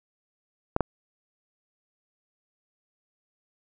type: clicks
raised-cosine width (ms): 1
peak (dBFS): -8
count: 2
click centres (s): 0.764 / 0.807
effects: none